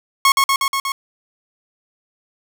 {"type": "tone with echo", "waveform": "sawtooth", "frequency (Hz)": 1093, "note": "C#6", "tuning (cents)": -25, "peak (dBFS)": -6, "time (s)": [0.25, 0.32], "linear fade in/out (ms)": 2, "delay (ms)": 120, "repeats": 5, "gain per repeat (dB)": -2, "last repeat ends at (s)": 0.92, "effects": []}